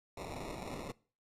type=noise with sample-and-hold; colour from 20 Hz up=blue; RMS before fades=-43 dBFS; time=0.17-0.92 s; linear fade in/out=5 ms; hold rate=1575 Hz; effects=noise-tail reverb RT60 0.4 s tail -22 dB re dry + low-pass 11000 Hz 12 dB/octave